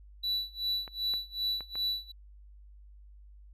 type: tone with tremolo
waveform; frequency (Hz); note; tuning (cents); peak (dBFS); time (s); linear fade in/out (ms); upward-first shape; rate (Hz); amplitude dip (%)
triangle; 3951; B7; 0; -26; 0.23-2.12; 10; sine; 2.6; 95
type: clicks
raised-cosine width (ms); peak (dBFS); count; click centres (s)
0.5; -30; 4; 0.878 / 1.138 / 1.607 / 1.755
effects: added 50 Hz sine -50 dBFS peak until 3.53 s + resampled to 32000 Hz